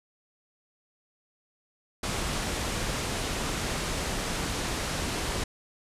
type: low-pass noise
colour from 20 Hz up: pink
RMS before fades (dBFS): -31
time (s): 2.03-5.44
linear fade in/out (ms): 5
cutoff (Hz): 9900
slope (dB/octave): 24
effects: resampled to 32000 Hz